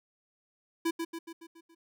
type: tone with echo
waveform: square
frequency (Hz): 331.9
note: E4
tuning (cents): +12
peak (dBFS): -27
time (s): 0.85-0.91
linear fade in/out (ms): 10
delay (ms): 140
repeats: 6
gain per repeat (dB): -5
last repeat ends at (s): 1.75
effects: none